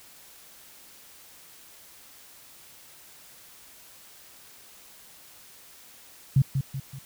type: tone with echo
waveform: sine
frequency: 135.5 Hz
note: C#3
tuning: 39 cents flat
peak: -15 dBFS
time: 6.36-6.42 s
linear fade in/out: 5 ms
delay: 190 ms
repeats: 3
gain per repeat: -7 dB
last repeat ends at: 6.99 s
effects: white hiss -51 dBFS RMS until 7.05 s